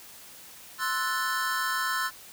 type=chord; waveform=square; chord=F# half-diminished seventh; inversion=second; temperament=equal; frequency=1046.5 / 1318.5 / 1480 / 1760 Hz; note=C6 / E6 / F#6 / A6; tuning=0 / 0 / 0 / 0 cents; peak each=-33 dBFS; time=0.78-2.11 s; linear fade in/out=50 ms; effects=white hiss -48 dBFS RMS until 2.32 s